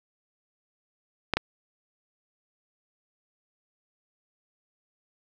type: clicks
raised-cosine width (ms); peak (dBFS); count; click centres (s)
0.3; -7; 2; 1.337 / 1.37
effects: none